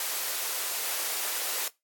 white high-pass noise, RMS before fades -31 dBFS, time 0-1.68 s, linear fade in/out 2 ms, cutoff 380 Hz, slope 24 dB/octave, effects noise-tail reverb RT60 0.2 s tail -20 dB re dry + AAC 64 kbps

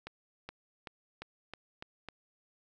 accelerating click train, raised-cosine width 0.3 ms, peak -26 dBFS, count 7, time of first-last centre 0.07-2.087 s, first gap 420 ms, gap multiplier 0.91, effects none

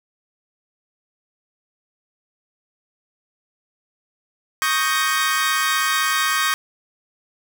sawtooth chord, Eb dominant seventh, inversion third, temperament equal, 1108.7 / 1244.5 / 1568 / 1864.7 Hz, Db6 / Eb6 / G6 / Bb6, 0 / 0 / 0 / 0 cents, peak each -20 dBFS, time 4.62-6.54 s, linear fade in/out 0 ms, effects none

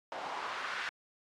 white noise with band-pass filter sweep, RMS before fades -39 dBFS, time 0.12-0.89 s, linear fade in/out 0 ms, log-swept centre 720 to 1700 Hz, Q 2.2, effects low-pass 5000 Hz 12 dB/octave + AAC 48 kbps

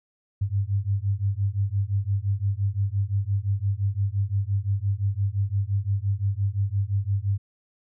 sine beating tone pair, 96.8 / 102.6 Hz, G2 / G#2, -21 / -21 cents, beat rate 5.8 Hz, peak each -25 dBFS, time 0.41-7.38 s, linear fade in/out 10 ms, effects none

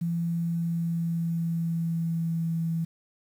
sine tone with pitch glide, 169.1 to 164.76 Hz, E3 to E3, +44 to -1 cents, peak -25 dBFS, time 0.01-2.85 s, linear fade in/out 10 ms, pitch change -45 cents, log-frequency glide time 0.13-2.7 s, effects 9-bit

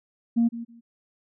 sine tone with echo, 233.1 Hz, A#3, in tune, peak -16 dBFS, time 0.36-0.49 s, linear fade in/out 20 ms, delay 160 ms, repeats 2, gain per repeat -15 dB, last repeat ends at 0.81 s, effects tanh soft clip ceiling -14 dBFS

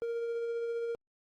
triangle tone with tremolo, 466.2 Hz, A#4, in tune, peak -29 dBFS, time 0.02-0.95 s, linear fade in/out 0 ms, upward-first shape sine, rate 15 Hz, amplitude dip 25%, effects Opus 32 kbps

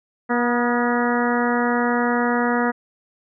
harmonic tone with a mistuned harmonic, 240.6 Hz, B3, 45 cents flat, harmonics 1 / 2 / 3 / 4 / 5 / 6 / 7 / 8, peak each -21 / -24 / -26 / -27 / -28 / -29 / -29 / -30 dBFS, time 0.29-2.72 s, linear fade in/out 20 ms, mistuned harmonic 5, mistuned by +45 cents, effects none

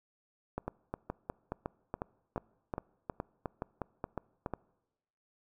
two click trains, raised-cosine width 1 ms, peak -21 / -21 dBFS, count 12 / 10, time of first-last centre 0.58-4.537 / 0.68-4.462 s, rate 2.78 / 2.38 Hz, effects noise-tail reverb RT60 1.0 s tail -24 dB re dry

